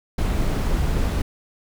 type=noise; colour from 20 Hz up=brown; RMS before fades=-21 dBFS; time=0.18-1.22 s; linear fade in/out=5 ms; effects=none